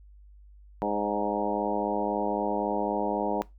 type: harmonic tone with a mistuned harmonic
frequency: 103.83 Hz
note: G#2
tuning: in tune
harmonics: 2 / 3 / 4 / 5 / 6 / 7 / 8 / 9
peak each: -34 / -34 / -34 / -34 / -34 / -34 / -34 / -34 dBFS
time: 0.82-3.42 s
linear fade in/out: 0 ms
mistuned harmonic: 6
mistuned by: -27 cents
effects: noise-tail reverb RT60 0.2 s tail -20 dB re dry + added 50 Hz sine -49 dBFS peak until 3.58 s